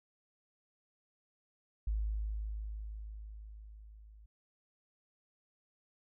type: tone with level ramp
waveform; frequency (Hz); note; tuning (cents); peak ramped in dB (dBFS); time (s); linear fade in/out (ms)
sine; 53; G#1; +36; -30 to -54; 1.87-4.26; 5
effects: none